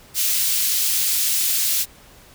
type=high-pass noise; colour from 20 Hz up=white; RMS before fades=-20 dBFS; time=0.14-1.86 s; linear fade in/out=50 ms; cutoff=3100 Hz; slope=12 dB/octave; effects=pink hiss -48 dBFS RMS until 2.34 s